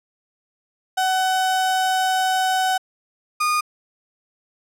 35% pulse tone pair in turn, 751 / 1224.9 Hz, F#5 / D#6, +26 / -27 cents, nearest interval minor sixth, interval 847 cents, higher second, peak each -16 dBFS, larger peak neither, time 0.97-2.78 / 3.4-3.61 s, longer first, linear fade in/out 10 ms, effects low-pass 12000 Hz 12 dB/octave

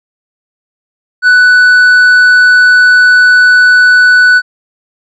sine tone with tanh clipping, 1488 Hz, F#6, 9 cents sharp, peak -3 dBFS, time 1.22-4.42 s, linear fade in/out 50 ms, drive 5 dB, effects none

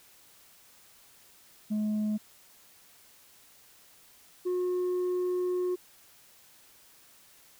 sine tone pair in turn, 212.5 / 361.5 Hz, G#3 / F#4, +40 / -40 cents, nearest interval major sixth, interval 920 cents, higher second, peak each -24 dBFS, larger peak neither, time 1.7-2.18 / 4.45-5.76 s, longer second, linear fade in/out 20 ms, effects tanh soft clip ceiling -26 dBFS + white hiss -58 dBFS RMS until 7.59 s

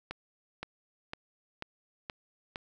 accelerating click train, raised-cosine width 0.3 ms, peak -21 dBFS, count 6, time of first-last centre 0.11-2.559 s, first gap 520 ms, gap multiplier 0.97, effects none

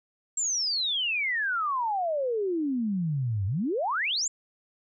sine exponential two-way sweep, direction down then up, 7610 to 92.5 to 7610 Hz, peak -25 dBFS, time 0.37-4.28 s, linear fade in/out 5 ms, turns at 3.46 s, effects none

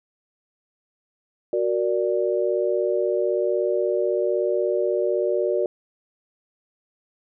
sine chord, Gb augmented, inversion none, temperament equal, 370 / 466.2 / 587.3 Hz, Gb4 / Bb4 / D5, 0 / 0 / 0 cents, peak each -23 / -25 / -24 dBFS, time 1.53-5.66 s, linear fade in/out 2 ms, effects none

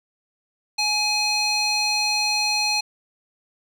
square tone with band-pass filter, 840 Hz, G#5, 19 cents sharp, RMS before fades -22 dBFS, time 0.78-2.81 s, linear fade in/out 10 ms, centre 4100 Hz, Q 1.8, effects none

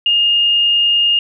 sine tone, 2835 Hz, F7, 25 cents sharp, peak -10 dBFS, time 0.06-1.19 s, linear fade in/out 2 ms, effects none

